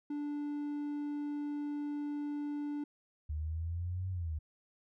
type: tone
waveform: triangle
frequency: 292.3 Hz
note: D4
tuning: 8 cents flat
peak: -33 dBFS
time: 0.1-2.84 s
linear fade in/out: 5 ms
type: exponential two-way sweep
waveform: sine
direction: up then down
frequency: 74.7 to 94.4 to 74.7 Hz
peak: -34 dBFS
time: 3.29-4.39 s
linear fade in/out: 10 ms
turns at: 4.1 s
effects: none